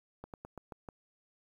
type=slowing click train; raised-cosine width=1 ms; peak=-30 dBFS; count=6; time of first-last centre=0.24-0.888 s; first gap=98 ms; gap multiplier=1.14; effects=10-bit